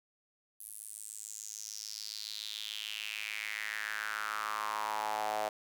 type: tone with high-pass filter sweep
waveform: sawtooth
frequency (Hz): 106.9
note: A2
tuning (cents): -49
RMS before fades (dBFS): -39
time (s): 0.6-5.49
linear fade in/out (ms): 5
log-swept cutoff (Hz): 11000 to 670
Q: 4.7
effects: none